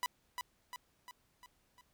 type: tone with echo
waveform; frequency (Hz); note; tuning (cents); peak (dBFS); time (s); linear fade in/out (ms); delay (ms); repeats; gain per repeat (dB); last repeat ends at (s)
sawtooth; 988; B5; 0; -29; 0.03-0.06; 0; 350; 5; -5; 1.81
effects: pink hiss -74 dBFS RMS until 1.93 s